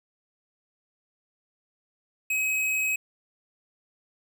sine tone with tanh clipping, 2544 Hz, D#7, 38 cents sharp, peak -25 dBFS, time 2.3-2.96 s, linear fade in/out 5 ms, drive 17 dB, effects none

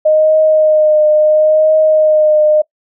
sine tone with vibrato, 617 Hz, D#5, 15 cents flat, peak -6 dBFS, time 0.05-2.62 s, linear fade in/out 10 ms, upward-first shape triangle, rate 0.73 Hz, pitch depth 26 cents each way, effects noise-tail reverb RT60 0.1 s tail -23 dB re dry

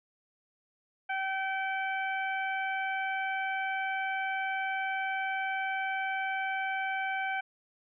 harmonic tone, 770 Hz, G5, 31 cents flat, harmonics 1 / 2 / 3 / 4, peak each -33 / -34 / -37 / -48 dBFS, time 1.09-7.41 s, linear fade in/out 10 ms, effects none

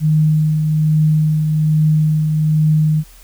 sine tone with tremolo, 154.5 Hz, D#3, 12 cents flat, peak -9 dBFS, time 0-3.04 s, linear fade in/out 50 ms, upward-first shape triangle, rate 1.2 Hz, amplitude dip 40%, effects added 41 Hz sine -41 dBFS peak until 3.23 s + white hiss -46 dBFS RMS until 3.23 s

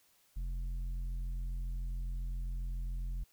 sine tone with tanh clipping, 43.65 Hz, F1, in tune, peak -36 dBFS, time 0.36-3.24 s, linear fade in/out 10 ms, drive 7 dB, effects white hiss -69 dBFS RMS until 3.32 s

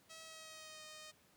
5% pulse tone with pitch glide, 644 to 619.2 Hz, E5 to D#5, -41 to -9 cents, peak -40 dBFS, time 0.09-1.12 s, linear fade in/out 20 ms, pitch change -68 cents, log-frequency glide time 0.22-0.83 s, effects pink hiss -69 dBFS RMS until 1.36 s + high-pass 100 Hz 12 dB/octave

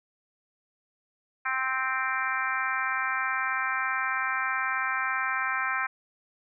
harmonic tone, 261.6 Hz, C4, in tune, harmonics 3 / 4 / 5 / 6 / 7 / 8 / 9, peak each -38 / -33 / -32 / -31 / -34 / -38 / -35 dBFS, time 1.45-5.87 s, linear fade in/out 10 ms, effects none

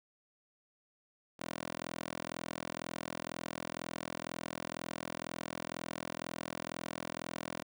10% pulse tone with high-pass filter, 42.05 Hz, E1, 35 cents sharp, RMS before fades -42 dBFS, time 1.39-7.63 s, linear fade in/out 10 ms, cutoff 320 Hz, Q 0.67, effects none

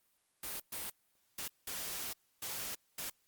white noise bursts at uneven times, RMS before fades -41 dBFS, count 6, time 0.43-0.6 / 0.72-0.9 / 1.38-1.48 / 1.67-2.13 / 2.42-2.75 / 2.98-3.1 s, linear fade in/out 5 ms, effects white hiss -75 dBFS RMS until 3.27 s + Opus 32 kbps

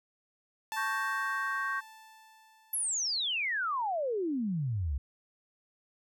sawtooth tone with exponential decay, 880 Hz, A5, in tune, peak -30 dBFS, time 0.72-3.58 s, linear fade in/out 0 ms, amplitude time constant 620 ms
sine chord, G diminished, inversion second, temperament equal, 1108.7 / 1568 / 1864.7 Hz, Db6 / G6 / Bb6, 0 / 0 / 0 cents, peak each -34 / -33 / -39 dBFS, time 0.76-1.81 s, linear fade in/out 20 ms
sine exponential sweep, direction down, 11680 to 63.2 Hz, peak -29 dBFS, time 2.73-4.98 s, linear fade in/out 5 ms
effects none

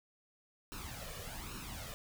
pink noise with flanger, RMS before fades -45 dBFS, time 0.72-1.94 s, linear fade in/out 0 ms, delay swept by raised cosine 0.73 to 1.71 ms, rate 1.2 Hz, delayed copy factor +0.7, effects none

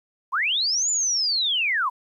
sine linear two-way sweep, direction up then down, 920 to 7120 to 920 Hz, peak -20 dBFS, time 0.32-1.9 s, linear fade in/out 20 ms, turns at 0.9 s, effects 10-bit

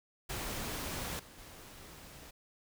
pink noise with level steps, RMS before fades -39 / -55 / -52 dBFS, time 0.29-2.31 s, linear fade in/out 10 ms, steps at 1.19 / 1.38 s, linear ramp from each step 5 ms, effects none

